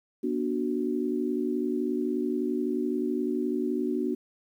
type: chord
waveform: sine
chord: B minor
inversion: none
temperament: equal with one note detuned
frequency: 242.1 / 293.7 / 370 Hz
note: B3 / D4 / F#4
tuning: -34 / 0 / 0 cents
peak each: -30 dBFS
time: 0.23-4.15 s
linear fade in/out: 10 ms
effects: 10-bit